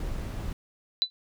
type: noise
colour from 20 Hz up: brown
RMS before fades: -33 dBFS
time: 0-0.53 s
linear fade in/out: 2 ms
type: tone with exponential decay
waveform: sine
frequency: 3984 Hz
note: B7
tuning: 14 cents sharp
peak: -16 dBFS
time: 1.02-1.1 s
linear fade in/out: 0 ms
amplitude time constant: 16 ms
effects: none